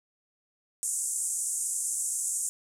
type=band-pass noise; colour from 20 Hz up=white; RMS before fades=-31 dBFS; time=0.83-2.49 s; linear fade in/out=0 ms; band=7000 to 9700 Hz; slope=48 dB/octave; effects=none